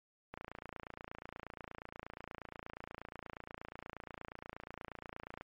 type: click train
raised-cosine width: 0.5 ms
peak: -29 dBFS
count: 145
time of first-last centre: 0.34-5.41 s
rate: 28.4 Hz
effects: MP3 48 kbps